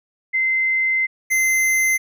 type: tone pair in turn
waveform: sine / square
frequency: 2070 / 2070 Hz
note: C7 / C7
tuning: -19 / -19 cents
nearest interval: unison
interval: 0 cents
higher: neither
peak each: -16 dBFS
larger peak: neither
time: 0.33-1.07 / 1.3-1.98 s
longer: first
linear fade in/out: 20 ms
effects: none

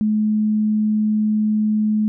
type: tone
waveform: sine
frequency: 213.8 Hz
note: A3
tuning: 49 cents flat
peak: -15 dBFS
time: 0.01-2.08 s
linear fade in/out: 0 ms
effects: none

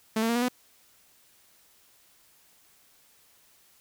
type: tone with pitch steps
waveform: sawtooth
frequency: 220 / 227 / 234.2 / 241.6 / 249.2 Hz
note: A3 / A#3 / A#3 / B3 / B3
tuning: 0 / -46 / +8 / -38 / +16 cents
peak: -20 dBFS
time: 0.16-0.485 s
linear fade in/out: 5 ms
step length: 65 ms
effects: white hiss -61 dBFS RMS until 3.8 s

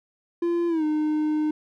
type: tone with pitch glide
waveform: triangle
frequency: 343 to 305.6 Hz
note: F4 to D#4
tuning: -31 to -31 cents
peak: -19 dBFS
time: 0.42-1.51 s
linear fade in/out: 5 ms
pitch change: -200 cents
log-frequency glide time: 0.68-0.84 s
effects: none

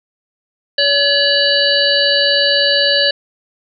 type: harmonic tone with a mistuned harmonic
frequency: 567 Hz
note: C#5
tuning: 39 cents sharp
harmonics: 1 / 3 / 5 / 7 / 8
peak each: -17 / -17 / -17 / -17 / -17 dBFS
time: 0.78-3.11 s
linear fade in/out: 5 ms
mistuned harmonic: 5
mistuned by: +62 cents
effects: none

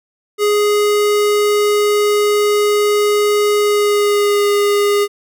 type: tone with pitch glide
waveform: square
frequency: 415.3 to 408.9 Hz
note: G#4 to G#4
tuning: 0 to -27 cents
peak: -12 dBFS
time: 0.38-5.08 s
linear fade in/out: 50 ms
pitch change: -27 cents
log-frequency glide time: 3.59-4.48 s
effects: none

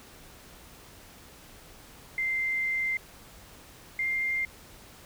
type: tone pair in turn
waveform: sine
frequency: 2086 / 2104 Hz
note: C7 / C7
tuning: -6 / +9 cents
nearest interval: unison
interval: 15 cents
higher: second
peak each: -26 dBFS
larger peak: neither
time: 2.18-2.97 / 3.99-4.45 s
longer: first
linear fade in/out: 2 ms
effects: pink hiss -51 dBFS RMS until 5.05 s

